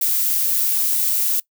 violet noise, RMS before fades -19 dBFS, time 0.01-1.4 s, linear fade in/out 5 ms, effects noise-tail reverb RT60 0.1 s tail -22 dB re dry

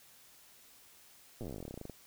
slowing click train, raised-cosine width 2 ms, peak -30 dBFS, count 24, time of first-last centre 1.41-1.897 s, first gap 8 ms, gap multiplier 1.08, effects white hiss -60 dBFS RMS until 2.06 s

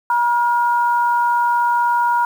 sine tone pair together, 956.9 / 1421 Hz, A#5 / F6, +45 / +30 cents, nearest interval perfect fifth, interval 685 cents, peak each -14 / -22 dBFS, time 0.1-2.25 s, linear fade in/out 2 ms, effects 7-bit

